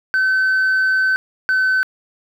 sine tone pair in turn, 1529 / 1522.8 Hz, G6 / F#6, -44 / +49 cents, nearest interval unison, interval 7 cents, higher first, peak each -11 dBFS, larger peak neither, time 0.14-1.16 / 1.49-1.83 s, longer first, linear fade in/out 0 ms, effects tanh soft clip ceiling -12 dBFS + 8-bit

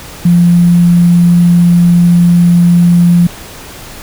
sine tone with sample-and-hold, 173.6 Hz, F3, 10 cents flat, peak -3 dBFS, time 0.25-3.27 s, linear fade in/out 5 ms, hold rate 11025 Hz, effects pink hiss -29 dBFS RMS until 4.02 s

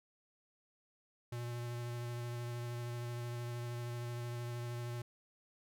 square tone with vibrato, 119.9 Hz, A#2, 49 cents sharp, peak -40 dBFS, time 1.32-5.02 s, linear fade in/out 5 ms, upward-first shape triangle, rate 13 Hz, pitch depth 18 cents each way, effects none

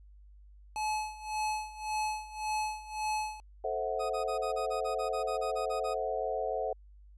square tone with tremolo, 857 Hz, A5, 46 cents flat, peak -30 dBFS, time 0.76-3.4 s, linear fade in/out 0 ms, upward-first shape sine, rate 1.8 Hz, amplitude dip 85%
sine chord, F# half-diminished seventh, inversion first, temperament equal with one note detuned, 440 / 523.3 / 653.2 / 740 Hz, A4 / C5 / E5 / F#5, 0 / 0 / -16 / 0 cents, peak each -36 dBFS, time 3.64-6.73 s, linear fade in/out 5 ms
40% pulse tone bursts, 1249 Hz, D#6, 6 cents sharp, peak -37 dBFS, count 14, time 3.99-5.946 s, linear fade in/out 20 ms, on 110 ms, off 32 ms
effects added 50 Hz sine -52 dBFS peak until 7.17 s + resampled to 24000 Hz

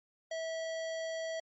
square tone, 650 Hz, E5, 24 cents flat, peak -36 dBFS, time 0.31-1.4 s, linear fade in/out 5 ms, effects MP3 32 kbps

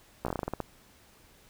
slowing click train, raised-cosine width 1 ms, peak -17 dBFS, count 11, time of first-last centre 0.25-0.603 s, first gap 15 ms, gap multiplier 1.18, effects pink hiss -59 dBFS RMS until 1.49 s

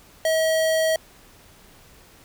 square tone, 640 Hz, D#5, 49 cents sharp, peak -19 dBFS, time 0.25-0.96 s, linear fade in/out 2 ms, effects pink hiss -51 dBFS RMS until 2.24 s

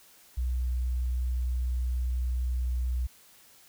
sine tone, 62 Hz, B1, 7 cents sharp, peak -26 dBFS, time 0.37-3.07 s, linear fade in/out 10 ms, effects white hiss -57 dBFS RMS until 3.68 s

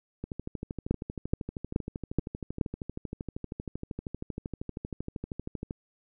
two click trains, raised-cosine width 3 ms, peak -22 / -12 dBFS, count 71 / 5, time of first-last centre 0.24-5.709 / 0.91-2.612 s, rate 12.8 / 2.35 Hz, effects none

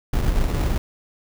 brown noise with sample-and-hold, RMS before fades -20 dBFS, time 0.13-0.78 s, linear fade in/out 5 ms, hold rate 1575 Hz, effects none

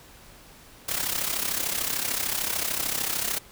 white noise with amplitude modulation, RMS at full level -25 dBFS, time 0.88-3.39 s, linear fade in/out 10 ms, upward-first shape sine, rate 33.4 Hz, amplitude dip 70%, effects pink hiss -50 dBFS RMS until 3.51 s

